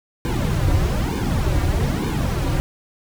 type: noise with flanger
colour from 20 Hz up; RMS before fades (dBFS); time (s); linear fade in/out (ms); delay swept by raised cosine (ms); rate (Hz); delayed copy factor
brown; -20; 0.25-2.6; 0; 1.5 to 4.7; 1.1; -1
effects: none